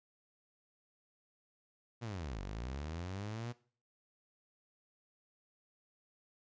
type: linear two-way sweep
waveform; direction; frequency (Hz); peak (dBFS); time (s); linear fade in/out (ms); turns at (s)
sawtooth; down then up; 123 to 44.72 to 123; -36; 2.01-3.53; 20; 2.41
effects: noise-tail reverb RT60 0.4 s tail -17 dB re dry + resampled to 16000 Hz